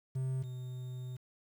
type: tone pair in turn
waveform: triangle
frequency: 130.8 / 126.64 Hz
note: C3 / B2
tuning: 0 / +44 cents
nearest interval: minor second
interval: 56 cents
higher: first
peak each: -30 / -37 dBFS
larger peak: first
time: 0.15-0.43 / 0.43-1.17 s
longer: second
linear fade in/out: 10 ms
effects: 10-bit